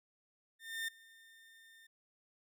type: tone with ADSR envelope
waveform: 30% pulse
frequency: 1811 Hz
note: A6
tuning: 49 cents sharp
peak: -33 dBFS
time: 0.59-1.87 s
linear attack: 290 ms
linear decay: 7 ms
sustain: -23 dB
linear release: 7 ms
effects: none